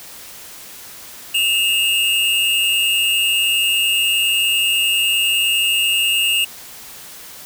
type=tone pair together; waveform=square; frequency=2637 / 2830 Hz; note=E7 / F7; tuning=0 / +22 cents; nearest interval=minor second; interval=122 cents; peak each=-22 / -16 dBFS; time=1.34-6.45 s; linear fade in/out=10 ms; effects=white hiss -37 dBFS RMS until 7.45 s